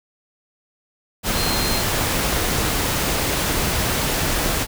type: tone in noise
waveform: sine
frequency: 4174 Hz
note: C8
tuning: 5 cents flat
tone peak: -26 dBFS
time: 1.34-1.84 s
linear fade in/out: 50 ms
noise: pink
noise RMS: -21 dBFS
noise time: 1.23-4.67 s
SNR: -8 dB
effects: none